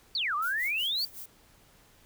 sine exponential two-way sweep, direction down then up, 4699 to 1138 to 4699 Hz, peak -27 dBFS, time 0.15-1.05 s, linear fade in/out 2 ms, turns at 0.35 s
violet noise with tremolo, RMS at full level -41 dBFS, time 0.42-1.26 s, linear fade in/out 5 ms, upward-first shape sine, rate 5.4 Hz, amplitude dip 80%
effects pink hiss -60 dBFS RMS until 2.05 s

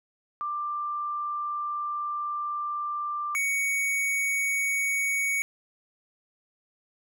sine / square tone pair in turn, 1184 / 2235 Hz, D6 / C#7, +14 / +14 cents, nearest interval major seventh, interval 1100 cents, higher second, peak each -28 / -25 dBFS, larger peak second, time 0.41-3.35 / 3.35-5.42 s, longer first, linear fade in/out 0 ms, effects none

